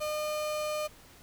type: tone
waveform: 35% pulse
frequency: 607 Hz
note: D#5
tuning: 43 cents flat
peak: -29 dBFS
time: 0-0.88 s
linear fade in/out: 20 ms
effects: pink hiss -55 dBFS RMS until 1.22 s